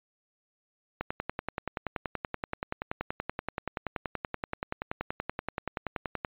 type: click train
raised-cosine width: 0.5 ms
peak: -16 dBFS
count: 56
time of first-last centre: 1.01-6.248 s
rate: 10.5 Hz
effects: resampled to 8000 Hz